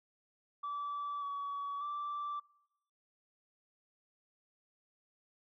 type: tone with pitch steps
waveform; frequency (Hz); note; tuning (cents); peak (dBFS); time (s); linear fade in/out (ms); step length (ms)
sine; 1156 / 1133 / 1169; D6 / C#6 / D6; -28 / +37 / -8; -35; 0.63-2.4; 10; 590
effects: noise-tail reverb RT60 0.8 s tail -23 dB re dry + tanh soft clip ceiling -34 dBFS